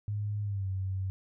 sine tone with pitch glide, 103.83 to 95.21 Hz, G#2 to G2, 0 to -50 cents, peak -30 dBFS, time 0.08-1.1 s, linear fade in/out 0 ms, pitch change -150 cents, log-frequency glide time 0.42-0.68 s, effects none

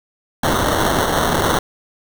blue noise with sample-and-hold, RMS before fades -17 dBFS, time 0.43-1.59 s, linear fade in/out 5 ms, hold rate 2450 Hz, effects none

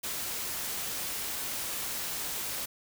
white noise, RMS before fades -35 dBFS, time 0.03-2.66 s, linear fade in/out 10 ms, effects none

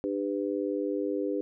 harmonic tone, 99.8 Hz, G2, 32 cents sharp, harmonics 3 / 4 / 5, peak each -31 / -32 / -33 dBFS, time 0.04-1.41 s, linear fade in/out 0 ms, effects none

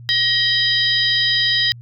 sine tone cluster, 1894 / 3142 / 3840 / 4923 Hz, A#6 / G7 / B7 / D#8, +27 / +3 / -49 / -19 cents, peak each -20 dBFS, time 0.09-1.72 s, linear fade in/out 0 ms, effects added 119 Hz sine -35 dBFS peak until 1.81 s

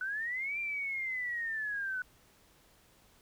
sine linear two-way sweep, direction up then down, 1480 to 2384 to 1480 Hz, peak -33 dBFS, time 0.01-2.02 s, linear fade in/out 2 ms, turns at 0.59 s, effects pink hiss -64 dBFS RMS until 3.21 s

